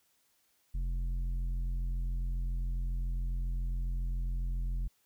sine tone with tanh clipping, 43.65 Hz, F1, in tune, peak -32 dBFS, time 0.74-4.88 s, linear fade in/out 10 ms, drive 8 dB, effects white hiss -72 dBFS RMS until 5.05 s

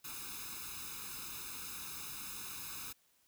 white noise with comb filter, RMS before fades -45 dBFS, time 0.04-2.93 s, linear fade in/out 10 ms, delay 0.78 ms, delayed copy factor +1, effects white hiss -72 dBFS RMS until 3.27 s

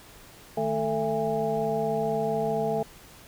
sine tone cluster, 153.7 / 218.3 / 443 / 668 / 816 Hz, D#3 / A3 / A4 / E5 / G#5, -21 / -13 / +12 / +23 / -31 cents, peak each -35 / -33 / -28 / -29 / -32 dBFS, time 0.57-2.83 s, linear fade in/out 5 ms, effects pink hiss -50 dBFS RMS until 3.27 s

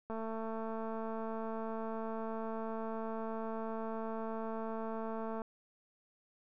click train, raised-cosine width 1 ms, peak -28 dBFS, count 1187, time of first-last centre 0.1-5.418 s, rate 223 Hz, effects none

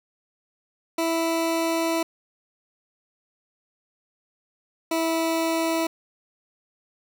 20% pulse tone pair in turn, 329.6 / 327.3 Hz, E4 / E4, 0 / -12 cents, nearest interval unison, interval 12 cents, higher first, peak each -17 dBFS, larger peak neither, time 0.98-2.03 / 4.91-5.87 s, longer first, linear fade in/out 5 ms, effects none

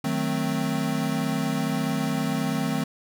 square chord, D# diminished seventh, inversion none, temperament equal, 155.56 / 185 / 220 / 261.6 Hz, D#3 / F#3 / A3 / C4, 0 / 0 / 0 / 0 cents, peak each -30 / -32 / -30 / -29 dBFS, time 0.04-2.84 s, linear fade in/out 5 ms, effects none

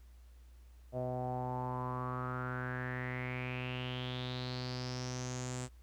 sawtooth tone with low-pass filter sweep, 126 Hz, B2, 35 cents sharp, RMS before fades -39 dBFS, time 0.92-5.69 s, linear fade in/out 50 ms, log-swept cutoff 620 to 7900 Hz, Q 6.6, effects added 60 Hz sine -54 dBFS peak until 5.82 s + pink hiss -71 dBFS RMS until 5.82 s

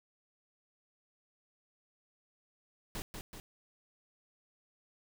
pink noise with echo, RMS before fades -40 dBFS, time 2.95-3.02 s, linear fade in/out 0 ms, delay 190 ms, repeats 2, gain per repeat -4 dB, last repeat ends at 3.4 s, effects none

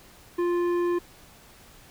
triangle tone with tanh clipping, 349.2 Hz, F4, in tune, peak -24 dBFS, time 0.38-0.99 s, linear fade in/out 10 ms, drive 15 dB, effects pink hiss -52 dBFS RMS until 1.9 s

